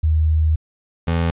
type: tone pair in turn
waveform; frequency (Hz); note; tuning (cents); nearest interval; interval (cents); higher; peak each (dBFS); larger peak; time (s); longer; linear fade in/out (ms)
sine / 25% pulse; 78.5 / 83.6; D#2 / E2; +16 / +25; minor second; 109; second; -13; neither; 0.03-0.56 / 1.07-1.31; first; 10
effects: resampled to 8000 Hz + 9-bit